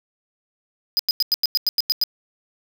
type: tone bursts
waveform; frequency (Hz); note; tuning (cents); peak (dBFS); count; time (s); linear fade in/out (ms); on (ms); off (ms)
square; 4978; D#8; 0; -16; 10; 0.97-2.037; 0; 23; 93
effects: none

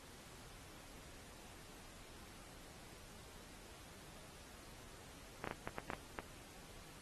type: clicks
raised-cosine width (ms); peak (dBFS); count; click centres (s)
0.5; -26; 8; 5.442 / 5.474 / 5.511 / 5.675 / 5.784 / 5.902 / 5.934 / 6.188
effects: pink hiss -58 dBFS RMS until 7.01 s + AAC 32 kbps

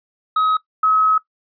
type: tone pair in turn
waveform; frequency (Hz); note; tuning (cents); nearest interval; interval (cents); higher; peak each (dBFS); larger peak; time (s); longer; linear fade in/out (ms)
triangle / sine; 1271 / 1279.8; D#6 / D#6; +36 / +48; unison; 12; second; -12; neither; 0.36-0.57 / 0.83-1.18; second; 5
effects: noise-tail reverb RT60 0.1 s tail -17 dB re dry + resampled to 11025 Hz

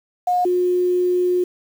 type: tone pair in turn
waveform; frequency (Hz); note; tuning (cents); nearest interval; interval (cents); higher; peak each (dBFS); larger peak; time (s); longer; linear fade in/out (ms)
sine; 719 / 359.5; F#5 / F#4; -50 / -50; octave; 1200; first; -15; neither; 0.27-0.45 / 0.45-1.44; second; 5
effects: 7-bit

